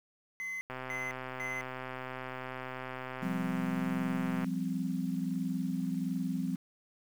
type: tone bursts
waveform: triangle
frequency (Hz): 2047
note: C7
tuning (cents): -38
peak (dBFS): -34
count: 3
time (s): 0.4-1.61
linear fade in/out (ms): 0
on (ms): 210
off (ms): 290
type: click train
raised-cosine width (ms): 0.5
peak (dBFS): -25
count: 484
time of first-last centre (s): 0.7-4.444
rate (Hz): 129
type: chord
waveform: sine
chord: F suspended second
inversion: none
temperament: equal with one note detuned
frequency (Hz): 174.61 / 196 / 258.5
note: F3 / G3 / C4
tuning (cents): 0 / 0 / -21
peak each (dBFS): -35 / -36 / -35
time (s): 3.22-6.56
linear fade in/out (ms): 10
effects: 9-bit